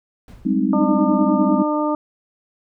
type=noise with exponential decay; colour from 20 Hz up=brown; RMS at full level=-36 dBFS; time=0.28-0.84 s; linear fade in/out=1 ms; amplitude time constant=120 ms
type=chord; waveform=sine; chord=Ab major seventh; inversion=third; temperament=equal with one note detuned; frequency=192.08 / 207.7 / 261.6 / 311.1 Hz; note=G3 / Ab3 / C4 / Eb4; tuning=-35 / 0 / 0 / 0 cents; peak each=-22 / -21 / -20 / -22 dBFS; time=0.45-1.63 s; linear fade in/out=10 ms
type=harmonic tone; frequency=301.1 Hz; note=D4; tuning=43 cents sharp; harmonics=1 / 2 / 3 / 4; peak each=-20 / -23 / -25 / -26 dBFS; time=0.73-1.95 s; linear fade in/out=2 ms
effects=none